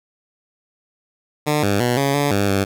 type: tone with pitch steps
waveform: 10% pulse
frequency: 149.8 / 100.6 / 122.2 / 139.1 / 143.6 / 100.6 / 98.3 Hz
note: D3 / G2 / B2 / C#3 / D3 / G2 / G2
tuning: +35 / +45 / -18 / +6 / -39 / +45 / +5 cents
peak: -8 dBFS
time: 1.46-2.65 s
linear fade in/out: 20 ms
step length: 170 ms
effects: none